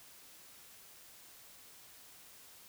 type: silence
effects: white hiss -57 dBFS RMS until 2.68 s